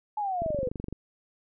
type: linear sweep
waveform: sine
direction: down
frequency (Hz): 861 to 483.7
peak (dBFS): -27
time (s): 0.17-0.69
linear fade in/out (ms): 5
type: click train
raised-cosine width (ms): 3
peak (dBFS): -22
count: 13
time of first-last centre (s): 0.42-0.926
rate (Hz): 23.7
effects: none